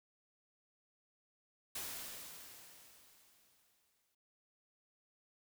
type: noise with exponential decay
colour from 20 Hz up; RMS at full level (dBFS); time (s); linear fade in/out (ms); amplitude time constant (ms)
white; -42; 1.75-4.15; 5; 520
effects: none